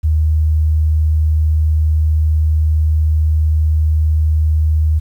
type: tone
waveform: sine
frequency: 77.7 Hz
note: D#2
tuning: 2 cents flat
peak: -10 dBFS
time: 0.03-5 s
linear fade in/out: 20 ms
effects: 8-bit